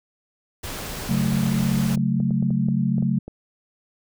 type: noise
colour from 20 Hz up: pink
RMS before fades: -32 dBFS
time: 0.63-1.96 s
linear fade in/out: 10 ms
type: chord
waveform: sine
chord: F# minor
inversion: second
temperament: equal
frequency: 138.59 / 185 / 220 Hz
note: C#3 / F#3 / A3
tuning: 0 / 0 / 0 cents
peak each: -23 dBFS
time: 1.09-3.19 s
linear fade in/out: 5 ms
type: clicks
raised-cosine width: 2 ms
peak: -22 dBFS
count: 9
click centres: 1.975 / 2.202 / 2.308 / 2.426 / 2.506 / 2.686 / 2.982 / 3.025 / 3.28 s
effects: none